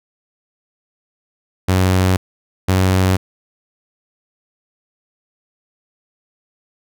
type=tone pair in turn; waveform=sawtooth; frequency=93 / 93.7 Hz; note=F#2 / F#2; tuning=+9 / +22 cents; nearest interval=unison; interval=13 cents; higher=second; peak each=-8 dBFS; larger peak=neither; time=1.68-2.17 / 2.68-3.17 s; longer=neither; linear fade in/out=10 ms; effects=none